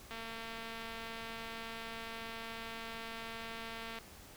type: click train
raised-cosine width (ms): 0.3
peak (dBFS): -29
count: 881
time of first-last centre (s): 0.11-3.987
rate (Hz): 227
effects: pink hiss -55 dBFS RMS until 4.36 s